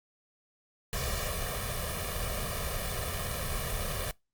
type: noise with comb filter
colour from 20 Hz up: pink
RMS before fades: -33 dBFS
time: 0.93-4.11 s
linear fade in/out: 0 ms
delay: 1.7 ms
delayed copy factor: +0.9
effects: noise-tail reverb RT60 0.2 s tail -24 dB re dry + Opus 48 kbps